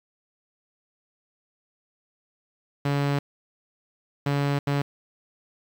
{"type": "tone bursts at uneven times", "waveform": "sawtooth", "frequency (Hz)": 142, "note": "C#3", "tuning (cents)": 42, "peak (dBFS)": -18, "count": 3, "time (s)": [[2.85, 3.19], [4.26, 4.59], [4.67, 4.82]], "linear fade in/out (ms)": 5, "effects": ["low-pass 4000 Hz 12 dB/octave", "8-bit"]}